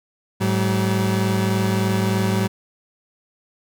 30% pulse tone pair together, 106.9 / 190.47 Hz, A2 / G3, -49 / -50 cents, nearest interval minor seventh, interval 999 cents, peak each -18 / -18 dBFS, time 0.4-2.48 s, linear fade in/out 20 ms, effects none

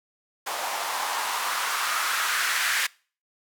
blue noise with band-pass filter sweep, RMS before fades -27 dBFS, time 0.46-2.87 s, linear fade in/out 10 ms, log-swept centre 750 to 1700 Hz, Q 2.4, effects noise-tail reverb RT60 0.4 s tail -24 dB re dry

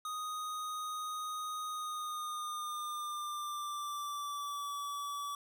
square tone with pitch glide, 1244.5 to 1147.8 Hz, D#6 to D6, 0 to -40 cents, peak -38 dBFS, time 0.05-5.35 s, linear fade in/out 2 ms, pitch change -140 cents, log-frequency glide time 1.68-4.73 s, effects none

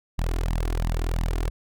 sawtooth tone with flanger, 41.2 Hz, E1, in tune, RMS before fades -25 dBFS, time 0.18-1.5 s, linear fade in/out 10 ms, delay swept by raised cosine 1 to 2.9 ms, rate 2.9 Hz, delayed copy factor +0.85, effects none

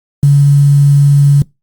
sine tone with quantisation, 142.2 Hz, C#3, 45 cents sharp, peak -3 dBFS, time 0.23-1.42 s, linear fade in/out 2 ms, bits 5, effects noise-tail reverb RT60 0.2 s tail -24 dB re dry + Opus 32 kbps

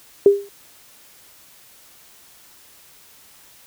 sine tone with exponential decay, 401.4 Hz, G4, 41 cents sharp, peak -4 dBFS, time 0.26-0.49 s, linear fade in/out 2 ms, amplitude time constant 50 ms, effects white hiss -49 dBFS RMS until 3.66 s

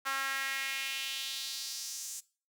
sawtooth tone with high-pass filter sweep, 270.6 Hz, C#4, 42 cents flat, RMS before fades -37 dBFS, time 0.05-2.21 s, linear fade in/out 20 ms, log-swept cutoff 1300 to 7300 Hz, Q 2.4, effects noise-tail reverb RT60 0.4 s tail -21 dB re dry

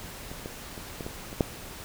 clicks, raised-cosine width 2 ms, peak -26 / -22 / -27 / -21 / -21 / -26 / -8 dBFS, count 7, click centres 0.315 / 0.459 / 0.778 / 1.008 / 1.065 / 1.329 / 1.408 s, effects pink hiss -42 dBFS RMS until 1.84 s

